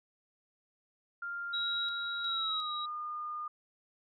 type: tone with pitch glide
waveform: sine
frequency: 1396.9 to 1216.1 Hz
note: F6 to D#6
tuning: 0 to -40 cents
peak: -36 dBFS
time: 1.22-3.48 s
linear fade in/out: 5 ms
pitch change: -240 cents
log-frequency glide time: 2.23-2.72 s
type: tone with tremolo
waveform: sine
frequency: 3845 Hz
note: B7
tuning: 47 cents flat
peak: -32 dBFS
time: 1.53-2.86 s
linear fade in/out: 10 ms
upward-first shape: square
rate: 1.4 Hz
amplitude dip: 45%
effects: none